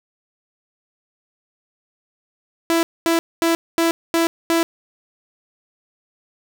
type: tone bursts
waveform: sawtooth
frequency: 332.5 Hz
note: E4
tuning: 15 cents sharp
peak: -11 dBFS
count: 6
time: 2.7-4.63 s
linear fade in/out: 0 ms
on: 130 ms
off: 230 ms
effects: none